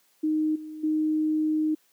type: tone with level steps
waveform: sine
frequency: 309.8 Hz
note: D#4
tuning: 7 cents flat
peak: -21 / -35 / -21 dBFS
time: 0.23-1.75 s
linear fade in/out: 10 ms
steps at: 0.55 / 0.83 s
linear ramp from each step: 10 ms
effects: white hiss -65 dBFS RMS until 1.92 s + high-pass 200 Hz 12 dB/octave